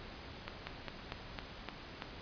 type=slowing click train; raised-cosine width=0.3 ms; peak=-23 dBFS; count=7; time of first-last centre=0.48-2.022 s; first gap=190 ms; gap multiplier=1.12; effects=pink hiss -49 dBFS RMS until 2.21 s + resampled to 11025 Hz